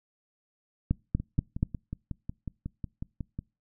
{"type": "two click trains", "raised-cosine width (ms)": 5, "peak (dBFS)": [-22, -12], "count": [13, 4], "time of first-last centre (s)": [[1.2, 3.39], [0.91, 1.629]], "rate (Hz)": [5.48, 4.17], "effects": ["noise-tail reverb RT60 0.3 s tail -26 dB re dry"]}